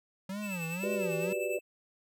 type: tone with vibrato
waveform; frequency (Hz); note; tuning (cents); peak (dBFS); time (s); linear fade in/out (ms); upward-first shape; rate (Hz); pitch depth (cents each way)
square; 184.9; F#3; -1; -36; 0.29-1.33; 5; sine; 2; 220
type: tone with tremolo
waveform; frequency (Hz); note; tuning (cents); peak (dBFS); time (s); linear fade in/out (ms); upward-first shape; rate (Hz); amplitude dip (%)
square; 2637; E7; 0; -36; 0.41-1.61; 50; triangle; 10; 65
type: chord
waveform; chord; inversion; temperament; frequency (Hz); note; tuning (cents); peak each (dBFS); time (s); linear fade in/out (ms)
sine; G major seventh; third; equal; 370 / 392 / 493.9 / 587.3; F#4 / G4 / B4 / D5; 0 / 0 / 0 / 0; -37 / -37 / -36 / -35; 0.83-1.59; 5
effects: none